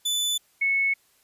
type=tone pair in turn; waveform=sawtooth / sine; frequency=3495 / 2202 Hz; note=A7 / C#7; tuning=-12 / -12 cents; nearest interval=minor sixth; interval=800 cents; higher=first; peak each=-20 dBFS; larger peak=neither; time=0.05-0.38 / 0.61-0.94 s; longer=neither; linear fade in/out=10 ms; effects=white hiss -63 dBFS RMS until 1.23 s + resampled to 32000 Hz